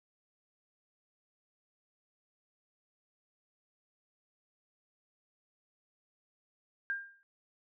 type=tone with exponential decay; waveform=sine; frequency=1600 Hz; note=G6; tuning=35 cents sharp; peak=-29 dBFS; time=6.9-7.23 s; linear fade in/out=0 ms; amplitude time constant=70 ms; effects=none